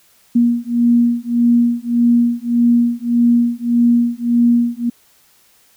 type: beating tone pair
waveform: sine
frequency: 236.9 / 238.6 Hz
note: A#3 / A#3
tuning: +28 / +41 cents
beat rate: 1.7 Hz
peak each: -14 dBFS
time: 0.35-4.9 s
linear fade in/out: 10 ms
effects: white hiss -53 dBFS RMS until 5.76 s